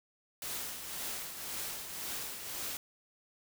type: noise with tremolo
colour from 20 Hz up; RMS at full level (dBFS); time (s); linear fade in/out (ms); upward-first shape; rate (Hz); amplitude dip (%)
white; -38; 0.42-2.77; 2; triangle; 1.9; 55
effects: none

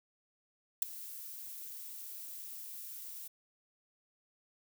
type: noise with ADSR envelope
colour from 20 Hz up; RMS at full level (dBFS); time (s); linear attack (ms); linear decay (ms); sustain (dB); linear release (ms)
violet; -25; 0.82-3.28; 5; 8; -21; 7
effects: none

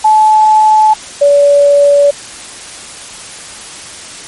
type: tone pair in turn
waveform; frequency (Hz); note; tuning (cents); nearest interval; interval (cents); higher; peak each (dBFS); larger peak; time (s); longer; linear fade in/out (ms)
sine; 863 / 571.9; A5 / D5; -34 / -46; perfect fifth; 712; first; -3; neither; 0.04-0.94 / 1.21-2.11; neither; 10
effects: white hiss -28 dBFS RMS until 4.27 s + MP3 48 kbps

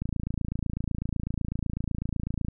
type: click train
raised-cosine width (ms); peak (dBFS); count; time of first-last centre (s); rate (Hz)
5; -17; 70; 0.02-2.484; 28
effects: none

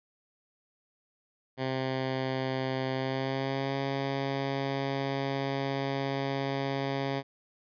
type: tone with pitch glide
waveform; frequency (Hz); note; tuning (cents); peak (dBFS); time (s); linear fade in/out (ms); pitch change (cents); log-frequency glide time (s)
10% pulse; 131.5 to 137.16; C3 to C#3; +9 to -18; -21; 1.57-7.23; 50; +73; 2.94-3.77
effects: resampled to 11025 Hz

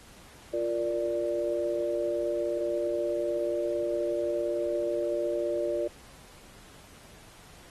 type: chord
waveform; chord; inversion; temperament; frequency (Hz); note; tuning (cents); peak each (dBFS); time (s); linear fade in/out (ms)
sine; Bb major; second; equal; 349.2 / 466.2 / 587.3; F4 / Bb4 / D5; 0 / 0 / 0; -31 / -34 / -29; 0.53-5.88; 10
effects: pink hiss -53 dBFS RMS until 7.7 s + AAC 32 kbps

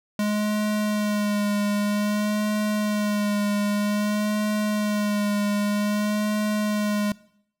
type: tone with vibrato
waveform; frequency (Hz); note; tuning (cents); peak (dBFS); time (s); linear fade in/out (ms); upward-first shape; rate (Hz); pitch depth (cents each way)
square; 208.3; G#3; +5; -22; 0.19-7.12; 2; sine; 0.52; 24
effects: noise-tail reverb RT60 0.7 s tail -21 dB re dry

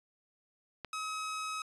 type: click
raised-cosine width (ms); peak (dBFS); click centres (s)
0.3; -24; 0.847
type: tone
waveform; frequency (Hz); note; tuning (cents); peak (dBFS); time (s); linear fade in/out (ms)
sawtooth; 1275; D#6; +42; -32; 0.93-1.62; 2
effects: resampled to 24000 Hz

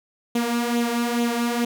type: tone with flanger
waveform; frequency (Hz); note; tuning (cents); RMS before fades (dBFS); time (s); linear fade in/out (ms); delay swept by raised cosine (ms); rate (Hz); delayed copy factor
sawtooth; 237.1; A#3; +30; -23; 0.35-1.65; 5; 0.29 to 3.49; 2.3; +0.55
effects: none

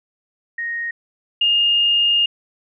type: tone pair in turn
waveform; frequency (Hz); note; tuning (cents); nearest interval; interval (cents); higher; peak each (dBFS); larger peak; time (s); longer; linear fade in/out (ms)
sine; 1866 / 2832; A#6 / F7; +1 / +23; perfect fifth; 722; second; -22 / -13; second; 0.58-0.91 / 1.41-2.26; second; 5
effects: none

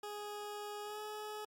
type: tone with pitch glide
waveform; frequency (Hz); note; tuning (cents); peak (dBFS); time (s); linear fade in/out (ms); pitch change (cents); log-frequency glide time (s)
20% pulse; 415.3 to 424.3; G#4 to G#4; 0 to +37; -37; 0.03-1.45; 5; +37; 0.83-0.99
effects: MP3 96 kbps

